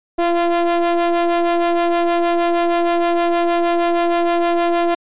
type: ring-modulated tone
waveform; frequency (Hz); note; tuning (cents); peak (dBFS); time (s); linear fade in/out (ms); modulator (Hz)
square; 172.4; F3; -22; -12; 0.18-4.95; 10; 514
effects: resampled to 8000 Hz